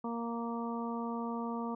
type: harmonic tone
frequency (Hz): 233.1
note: A#3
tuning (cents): 0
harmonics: 1 / 2 / 3 / 4 / 5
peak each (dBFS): -36 / -42 / -45 / -42 / -44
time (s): 0.04-1.75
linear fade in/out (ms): 5
effects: none